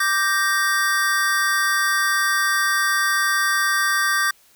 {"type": "chord", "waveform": "square", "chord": "G minor", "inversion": "second", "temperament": "equal", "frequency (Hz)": [1174.7, 1568, 1864.7], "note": ["D6", "G6", "Bb6"], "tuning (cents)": [0, 0, 0], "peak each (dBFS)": [-24, -21, -24], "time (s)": [0, 4.31], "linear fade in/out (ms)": 5, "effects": ["white hiss -55 dBFS RMS until 4.55 s"]}